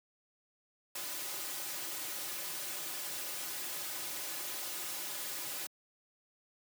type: noise with comb filter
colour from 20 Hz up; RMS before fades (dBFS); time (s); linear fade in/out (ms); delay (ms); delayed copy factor
white; -40; 0.95-5.67; 5; 4.4; -0.8
effects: high-pass 200 Hz 12 dB/octave